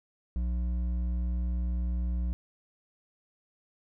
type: tone with hard clipping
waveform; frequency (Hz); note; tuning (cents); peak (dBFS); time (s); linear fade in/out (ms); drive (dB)
sine; 60.3; B1; -41; -29; 0.36-2.33; 0; 7
effects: none